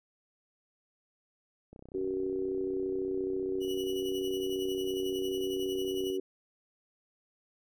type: click train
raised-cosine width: 2 ms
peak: -36 dBFS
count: 140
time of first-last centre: 1.73-6.101 s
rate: 31.8 Hz
type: harmonic tone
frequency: 94.7 Hz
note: F#2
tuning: 41 cents sharp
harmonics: 3 / 4 / 5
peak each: -38 / -31 / -43 dBFS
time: 1.94-6.2 s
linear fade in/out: 5 ms
type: tone with tremolo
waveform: 40% pulse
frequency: 2937 Hz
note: F#7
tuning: 13 cents flat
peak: -38 dBFS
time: 3.6-6.18 s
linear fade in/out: 50 ms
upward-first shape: sine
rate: 11 Hz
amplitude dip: 65%
effects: none